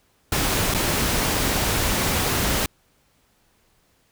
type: noise with dropouts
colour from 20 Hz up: pink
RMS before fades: -22 dBFS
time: 0.32-2.66 s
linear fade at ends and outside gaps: 2 ms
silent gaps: 0.74-0.746 s
effects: pink hiss -63 dBFS RMS until 4.11 s

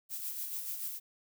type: noise with tremolo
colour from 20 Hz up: violet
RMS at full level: -37 dBFS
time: 0.09-1 s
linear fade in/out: 50 ms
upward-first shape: sine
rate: 6.9 Hz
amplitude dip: 45%
effects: none

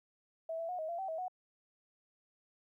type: tone with pitch steps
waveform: sine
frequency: 652 / 663 / 725 / 632 / 683 / 768 / 644 / 735 Hz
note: E5 / E5 / F#5 / D#5 / F5 / G5 / E5 / F#5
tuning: -19 / +10 / -35 / +27 / -39 / -36 / -41 / -12 cents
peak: -36 dBFS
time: 0.49-1.282 s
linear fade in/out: 5 ms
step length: 99 ms
effects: 13-bit

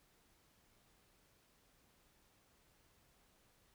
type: silence
effects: pink hiss -72 dBFS RMS until 3.74 s

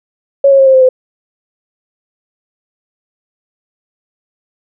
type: tone with pitch steps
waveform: sine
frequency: 554.4 / 545.8 / 537.4 / 529.1 / 520.9 / 512.8 Hz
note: C#5 / C#5 / C5 / C5 / C5 / C5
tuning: 0 / -27 / +46 / +19 / -8 / -35 cents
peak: -3 dBFS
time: 0.44-0.89 s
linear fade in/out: 5 ms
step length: 75 ms
effects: none

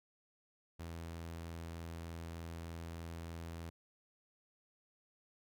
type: tone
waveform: sawtooth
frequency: 83.3 Hz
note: E2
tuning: 19 cents sharp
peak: -40 dBFS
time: 0.79-3.7 s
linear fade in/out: 10 ms
effects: none

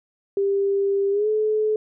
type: tone with pitch glide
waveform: sine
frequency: 396.5 to 429.9 Hz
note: G4 to A4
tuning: +20 to -40 cents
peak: -18 dBFS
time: 0.37-1.76 s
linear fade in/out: 2 ms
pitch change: +140 cents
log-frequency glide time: 1.11-1.28 s
effects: none

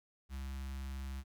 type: tone with notch filter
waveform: square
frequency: 66.9 Hz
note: C2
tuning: 39 cents sharp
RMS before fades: -42 dBFS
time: 0.29-1.24 s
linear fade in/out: 50 ms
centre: 480 Hz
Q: 0.56
effects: 12-bit

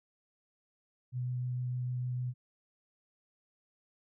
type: tone with vibrato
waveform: sine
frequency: 124.9 Hz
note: B2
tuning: 20 cents sharp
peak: -32 dBFS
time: 1.12-2.34 s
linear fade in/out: 50 ms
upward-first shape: triangle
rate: 6.6 Hz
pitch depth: 10 cents each way
effects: none

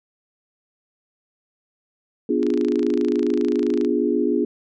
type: chord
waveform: sine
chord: B diminished seventh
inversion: none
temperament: equal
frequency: 246.9 / 293.7 / 349.2 / 415.3 Hz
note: B3 / D4 / F4 / Ab4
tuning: 0 / 0 / 0 / 0 cents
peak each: -23 dBFS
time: 2.29-4.45 s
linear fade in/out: 5 ms
type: click train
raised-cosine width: 0.2 ms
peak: -19 dBFS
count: 40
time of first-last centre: 2.43-3.848 s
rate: 27.5 Hz
effects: none

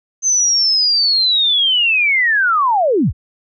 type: linear sweep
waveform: sine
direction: down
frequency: 6272 to 31.6 Hz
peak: -11 dBFS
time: 0.22-3.13 s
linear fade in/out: 50 ms
effects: none

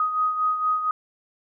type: beating tone pair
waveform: sine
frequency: 1251 / 1255.3 Hz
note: D#6 / D#6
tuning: +9 / +15 cents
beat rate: 4.3 Hz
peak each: -21 / -29 dBFS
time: 0-0.91 s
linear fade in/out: 2 ms
effects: none

